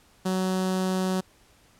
sawtooth tone with notch filter, 186.7 Hz, F#3, 16 cents sharp, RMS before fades -26 dBFS, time 0.25-1.21 s, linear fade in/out 10 ms, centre 2200 Hz, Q 1.6, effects pink hiss -59 dBFS RMS until 1.79 s + low-pass 12000 Hz 12 dB/octave

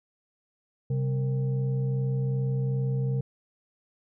sine tone with frequency modulation, 133.2 Hz, C3, 31 cents sharp, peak -24 dBFS, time 0.9-3.21 s, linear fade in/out 5 ms, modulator 329 Hz, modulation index 0.45, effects none

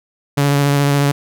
sawtooth tone with vibrato, 142.1 Hz, C#3, 43 cents sharp, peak -8 dBFS, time 0.37-1.12 s, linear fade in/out 10 ms, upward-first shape sine, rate 14 Hz, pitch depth 17 cents each way, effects none

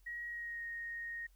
sine tone with pitch glide, 1900 to 1863 Hz, A#6 to A#6, +33 to -2 cents, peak -40 dBFS, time 0.06-1.27 s, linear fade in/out 10 ms, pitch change -35 cents, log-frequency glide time 0.27-0.64 s, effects added 44 Hz sine -62 dBFS peak until 1.35 s + white hiss -75 dBFS RMS until 1.35 s

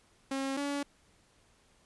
sawtooth tone pair in turn, 270.5 / 284.3 Hz, C#4 / C#4, -42 / +44 cents, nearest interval minor second, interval 86 cents, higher second, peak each -28 dBFS, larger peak neither, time 0.31-0.57 / 0.57-0.83 s, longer neither, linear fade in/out 5 ms, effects pink hiss -66 dBFS RMS until 1.85 s + resampled to 24000 Hz

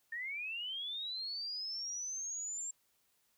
sine linear sweep, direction up, 1800 to 7459 Hz, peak -38 dBFS, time 0.12-2.71 s, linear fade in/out 5 ms, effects white hiss -75 dBFS RMS until 3.37 s

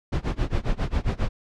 brown noise with tremolo, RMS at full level -21 dBFS, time 0.12-1.29 s, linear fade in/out 10 ms, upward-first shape sine, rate 7.4 Hz, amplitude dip 95%, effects low-pass 5000 Hz 12 dB/octave

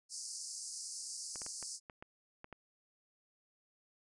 pink band-pass noise, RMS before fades -45 dBFS, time 0.09-1.8 s, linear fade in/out 50 ms, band 4700 to 10000 Hz, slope 96 dB/octave
clicks, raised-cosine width 0.5 ms, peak -33 dBFS, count 8, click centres 1.358 / 1.418 / 1.464 / 1.627 / 1.898 / 2.025 / 2.444 / 2.527 s
effects resampled to 24000 Hz

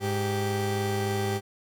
30% pulse tone pair together, 103.83 / 392 Hz, G#2 / G4, 0 / 0 cents, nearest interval octave + major seventh, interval 2300 cents, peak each -26 dBFS, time 0-1.41 s, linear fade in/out 50 ms, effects none

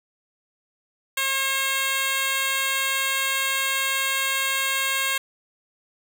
10% pulse tone with high-pass filter, 539 Hz, C#5, 49 cents flat, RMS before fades -24 dBFS, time 1.17-5.18 s, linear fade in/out 5 ms, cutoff 1200 Hz, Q 0.57, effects none

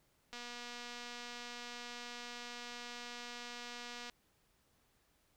click train, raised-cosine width 0.2 ms, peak -30 dBFS, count 909, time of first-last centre 0.33-4.098 s, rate 241 Hz, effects pink hiss -74 dBFS RMS until 5.36 s

